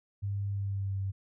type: tone with pitch glide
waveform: sine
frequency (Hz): 100 to 97.1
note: G2 to G2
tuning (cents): +35 to -16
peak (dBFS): -30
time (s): 0.22-1.12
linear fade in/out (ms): 20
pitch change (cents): -51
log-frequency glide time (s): 0.51-1
effects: none